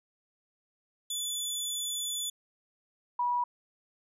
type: tone pair in turn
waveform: 20% pulse / sine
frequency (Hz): 3465 / 972.3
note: A7 / B5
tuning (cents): -27 / -27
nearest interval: octave + minor seventh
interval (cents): 2200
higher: first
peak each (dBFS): -26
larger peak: neither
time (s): 1.1-2.3 / 3.19-3.44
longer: first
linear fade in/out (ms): 5
effects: none